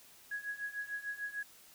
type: tone with tremolo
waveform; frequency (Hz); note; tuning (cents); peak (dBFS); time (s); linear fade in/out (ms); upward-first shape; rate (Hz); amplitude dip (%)
sine; 1666; G#6; +5; -34; 0.31-1.43; 5; triangle; 6.7; 90
effects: white hiss -59 dBFS RMS until 1.74 s